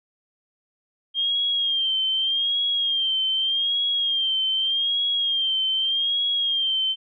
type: tone with vibrato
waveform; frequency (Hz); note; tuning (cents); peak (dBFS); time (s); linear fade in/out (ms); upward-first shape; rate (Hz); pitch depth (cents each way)
sine; 3202; G7; +36; -20; 1.14-6.96; 50; sine; 0.83; 63
effects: none